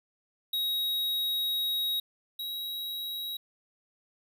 square tone pair in turn, 3800 / 3844 Hz, A#7 / B7, +33 / -48 cents, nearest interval unison, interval 19 cents, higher second, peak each -28 / -34 dBFS, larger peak first, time 0.53-2 / 2.39-3.37 s, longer first, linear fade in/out 5 ms, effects none

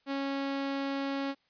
sawtooth tone, 275.5 Hz, C#4, 11 cents flat, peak -27 dBFS, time 0.06-1.35 s, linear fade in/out 50 ms, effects white hiss -71 dBFS RMS until 1.49 s + resampled to 11025 Hz

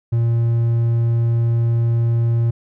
triangle tone, 116.54 Hz, A#2, in tune, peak -12 dBFS, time 0.12-2.51 s, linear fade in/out 10 ms, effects none

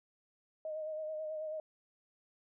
sine tone with vibrato, 622.3 Hz, D#5, in tune, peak -37 dBFS, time 0.65-1.6 s, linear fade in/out 2 ms, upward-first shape sine, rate 9.2 Hz, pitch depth 31 cents each way, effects none

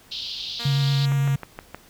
white band-pass noise, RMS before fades -32 dBFS, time 0.11-1.06 s, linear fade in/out 10 ms, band 3100 to 4600 Hz, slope 48 dB/octave
5% pulse tone, 235.5 Hz, A#3, 18 cents sharp, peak -23 dBFS, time 0.59-1.36 s, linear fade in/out 10 ms
sine tone with vibrato, 138.59 Hz, C#3, in tune, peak -18 dBFS, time 0.65-1.36 s, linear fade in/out 5 ms, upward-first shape sine, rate 8.6 Hz, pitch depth 20 cents each way
click train, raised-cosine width 0.5 ms, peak -18 dBFS, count 5, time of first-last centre 1.12-1.746 s, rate 6.39 Hz
effects pink hiss -52 dBFS RMS until 1.89 s

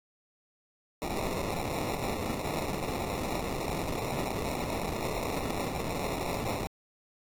violet noise with sample-and-hold, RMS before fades -33 dBFS, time 1.02-6.67 s, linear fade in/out 0 ms, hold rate 1575 Hz, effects AAC 64 kbps

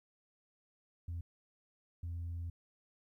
sine tone bursts at uneven times, 85.2 Hz, F2, 42 cents flat, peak -36 dBFS, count 2, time 1.08-1.21 / 2.03-2.5 s, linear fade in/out 5 ms, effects tanh soft clip ceiling -36 dBFS + 13-bit

